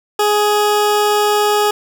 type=tone; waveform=20% pulse; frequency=417.2 Hz; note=G#4; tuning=8 cents sharp; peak=-7 dBFS; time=0.19-1.71 s; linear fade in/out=5 ms; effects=none